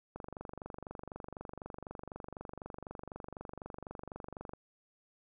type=click train; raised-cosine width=1 ms; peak=-29 dBFS; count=106; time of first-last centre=0.16-4.535 s; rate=24 Hz; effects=none